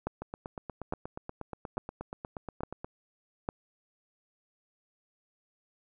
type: two click trains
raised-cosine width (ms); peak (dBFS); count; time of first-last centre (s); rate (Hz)
1; -17 / -24; 5 / 23; 0.07-3.489 / 0.22-2.845; 1.17 / 8.38
effects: none